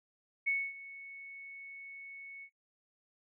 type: tone with ADSR envelope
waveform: sine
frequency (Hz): 2212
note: C#7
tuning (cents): -4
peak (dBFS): -27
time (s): 0.46-2.5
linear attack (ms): 19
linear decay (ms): 250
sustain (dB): -18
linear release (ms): 70
effects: noise-tail reverb RT60 0.1 s tail -18 dB re dry